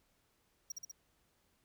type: tone with echo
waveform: square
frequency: 5670 Hz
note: F8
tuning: 25 cents sharp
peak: -39 dBFS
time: 0.7-0.72 s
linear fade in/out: 5 ms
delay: 65 ms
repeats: 3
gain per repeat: -2 dB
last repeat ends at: 0.915 s
effects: pink hiss -75 dBFS RMS until 1.64 s